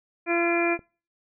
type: harmonic tone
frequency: 341.4 Hz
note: F4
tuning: 39 cents flat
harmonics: 1 / 2 / 3 / 4 / 5 / 6 / 7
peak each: -24 / -28 / -35 / -33 / -33 / -36 / -27 dBFS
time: 0.26-0.78 s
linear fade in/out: 50 ms
type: click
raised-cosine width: 2 ms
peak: -29 dBFS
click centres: 0.792 s
effects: noise-tail reverb RT60 0.4 s tail -26 dB re dry